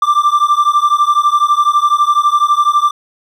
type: beating tone pair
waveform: triangle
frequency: 1174.7 / 1186.7 Hz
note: D6 / D6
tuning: 0 / +18 cents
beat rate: 12 Hz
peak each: -10 dBFS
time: 0.02-2.91 s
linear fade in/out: 5 ms
effects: none